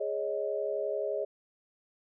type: chord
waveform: sine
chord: Ab suspended fourth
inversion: none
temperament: equal with one note detuned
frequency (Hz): 415.3 / 554.4 / 625.9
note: Ab4 / Db5 / Eb5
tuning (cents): 0 / 0 / +10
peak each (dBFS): -34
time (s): 0-1.25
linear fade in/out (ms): 10
effects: none